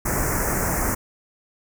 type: band-stop noise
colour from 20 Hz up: pink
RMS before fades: -23 dBFS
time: 0.05-0.95 s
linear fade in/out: 10 ms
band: 2100 to 5900 Hz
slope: 48 dB/octave
effects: none